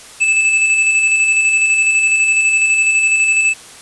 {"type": "tone with tremolo", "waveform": "square", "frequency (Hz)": 2624, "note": "E7", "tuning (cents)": -9, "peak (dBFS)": -10, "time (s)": [0.2, 3.54], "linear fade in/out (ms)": 20, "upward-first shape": "square", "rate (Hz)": 12, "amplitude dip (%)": 30, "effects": ["white hiss -37 dBFS RMS until 3.81 s", "resampled to 24000 Hz"]}